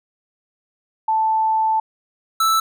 sine / square tone pair in turn, 880 / 1318.5 Hz, A5 / E6, 0 / 0 cents, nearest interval perfect fifth, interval 700 cents, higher second, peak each -15 dBFS, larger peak neither, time 1.08-1.8 / 2.4-2.6 s, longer first, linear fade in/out 5 ms, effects none

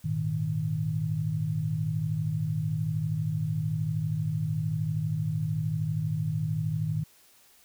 sine chord, Ab suspended second, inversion none, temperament just, 103.83 / 116.8 / 155.74 Hz, Ab2 / Bb2 / Eb3, 0 / +4 / +2 cents, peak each -33 / -33 / -28 dBFS, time 0.04-7.04 s, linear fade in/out 10 ms, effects white hiss -59 dBFS RMS until 7.64 s

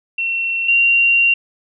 sine tone pair in turn, 2717 / 2760 Hz, F7 / F7, -48 / -21 cents, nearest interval unison, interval 27 cents, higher second, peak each -17 / -10 dBFS, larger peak second, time 0.18-0.68 / 0.68-1.34 s, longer second, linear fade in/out 5 ms, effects none

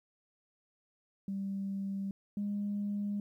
sine tone pair in turn, 196 / 204.2 Hz, G3 / G#3, 0 / -29 cents, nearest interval minor second, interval 71 cents, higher second, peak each -33 / -31 dBFS, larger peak second, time 1.28-2.11 / 2.37-3.2 s, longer neither, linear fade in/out 2 ms, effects tanh soft clip ceiling -28 dBFS + 12-bit

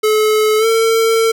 square tone with pitch glide, 430.3 to 451.2 Hz, A4 to A4, -39 to +44 cents, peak -11 dBFS, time 0.03-1.32 s, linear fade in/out 10 ms, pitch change +83 cents, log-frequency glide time 0.58-0.66 s, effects none

